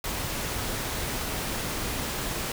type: noise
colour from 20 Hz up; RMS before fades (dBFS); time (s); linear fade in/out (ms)
pink; -31; 0.04-2.52; 2
effects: none